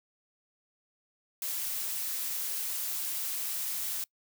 blue noise, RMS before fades -34 dBFS, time 1.42-4.04 s, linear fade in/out 2 ms, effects noise-tail reverb RT60 0.1 s tail -24 dB re dry

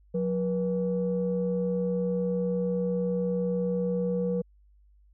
sine tone pair together, 180.9 / 482.9 Hz, F#3 / B4, -39 / -39 cents, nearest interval octave + perfect fourth, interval 1700 cents, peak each -27 dBFS, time 0.14-4.42 s, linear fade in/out 10 ms, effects tanh soft clip ceiling -18 dBFS + added 50 Hz sine -56 dBFS peak until 5.13 s

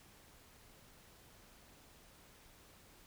silence, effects pink hiss -62 dBFS RMS until 3.06 s

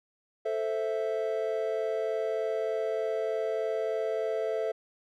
triangle chord, A minor, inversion none, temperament equal, 440 / 523.3 / 659.3 Hz, A4 / C5 / E5, 0 / 0 / 0 cents, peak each -29 / -33 / -30 dBFS, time 0.45-4.72 s, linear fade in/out 10 ms, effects none

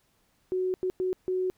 sine tone bursts at uneven times, 370 Hz, F#4, in tune, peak -25 dBFS, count 4, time 0.52-0.74 / 0.83-0.9 / 1-1.13 / 1.28-1.5 s, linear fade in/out 0 ms, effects pink hiss -69 dBFS RMS until 1.57 s

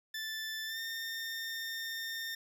20% pulse tone with pitch glide, 1760 to 1816.8 Hz, A6 to A#6, 0 to -45 cents, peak -32 dBFS, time 0.14-2.35 s, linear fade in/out 5 ms, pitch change +55 cents, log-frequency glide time 0.66-0.79 s, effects none

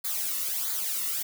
blue noise with flanger, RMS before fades -30 dBFS, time 0.04-1.23 s, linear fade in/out 10 ms, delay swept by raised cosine 0.35 to 1.27 ms, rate 1.5 Hz, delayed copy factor -0.7, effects none

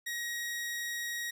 sawtooth tone, 1893 Hz, A#6, 26 cents sharp, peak -31 dBFS, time 0.06-1.31 s, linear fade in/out 10 ms, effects none

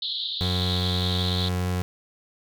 white band-pass noise, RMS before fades -30 dBFS, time 0.02-1.49 s, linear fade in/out 5 ms, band 3300 to 4200 Hz, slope 96 dB/octave
30% pulse tone, 90.5 Hz, F#2, 38 cents flat, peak -21 dBFS, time 0.41-1.82 s, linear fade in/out 0 ms
effects none

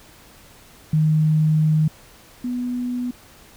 sine tone pair in turn, 155.3 / 246.5 Hz, D#3 / B3, -3 / -3 cents, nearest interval minor sixth, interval 800 cents, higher second, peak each -14 / -22 dBFS, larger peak first, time 0.93-1.88 / 2.44-3.11 s, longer first, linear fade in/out 5 ms, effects pink hiss -48 dBFS RMS until 3.56 s

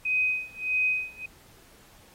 sine tone with tremolo, 2511 Hz, D#7, 15 cents sharp, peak -21 dBFS, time 0.05-1.26 s, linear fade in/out 5 ms, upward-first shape sine, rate 1.6 Hz, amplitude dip 95%, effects pink hiss -56 dBFS RMS until 2.14 s + AAC 48 kbps

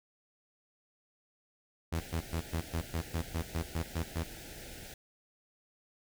sawtooth tone bursts, 82.41 Hz, E2, in tune, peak -27 dBFS, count 12, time 1.92-4.236 s, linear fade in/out 10 ms, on 83 ms, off 120 ms
pink band-stop noise, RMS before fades -47 dBFS, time 1.95-4.94 s, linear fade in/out 2 ms, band 850 to 1400 Hz, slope 96 dB/octave
effects none

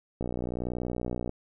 click train, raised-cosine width 2 ms, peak -19 dBFS, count 67, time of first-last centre 0.21-1.294 s, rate 60.9 Hz, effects none

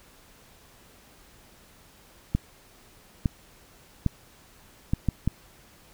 clicks, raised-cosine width 5 ms, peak -10 dBFS, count 6, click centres 2.35 / 3.258 / 4.063 / 4.935 / 5.087 / 5.276 s, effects pink hiss -55 dBFS RMS until 5.93 s

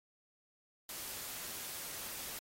white noise, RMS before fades -44 dBFS, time 0.89-2.39 s, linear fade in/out 2 ms, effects AAC 48 kbps

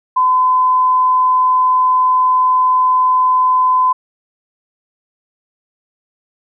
sine tone, 1017 Hz, C6, 50 cents flat, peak -9 dBFS, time 0.16-3.93 s, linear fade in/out 10 ms, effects none

